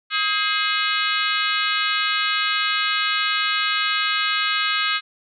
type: harmonic tone with a mistuned harmonic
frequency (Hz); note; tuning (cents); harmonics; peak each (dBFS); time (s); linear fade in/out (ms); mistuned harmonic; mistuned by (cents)
421.5; G#4; +26; 3 / 4 / 5 / 6 / 7 / 8 / 9 / 10; -25 / -26 / -27 / -28 / -28 / -29 / -30 / -30; 0.1-5.01; 50; 4; -76
effects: none